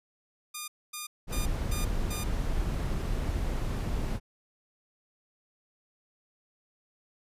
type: tone bursts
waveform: 5% pulse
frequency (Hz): 1212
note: D#6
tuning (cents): -46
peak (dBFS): -24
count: 5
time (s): 0.54-2.24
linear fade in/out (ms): 10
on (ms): 140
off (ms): 250
type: noise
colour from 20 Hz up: brown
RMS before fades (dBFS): -30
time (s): 1.27-4.2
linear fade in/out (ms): 50
effects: resampled to 32000 Hz